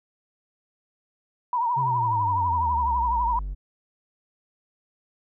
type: tone with vibrato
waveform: sine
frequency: 954 Hz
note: A#5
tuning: 40 cents sharp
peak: -21 dBFS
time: 1.53-3.39 s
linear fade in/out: 2 ms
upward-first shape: triangle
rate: 12 Hz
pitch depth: 100 cents each way
type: exponential sweep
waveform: triangle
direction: down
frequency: 138.59 to 45.48 Hz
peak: -26 dBFS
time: 1.76-3.55 s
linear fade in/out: 20 ms
effects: none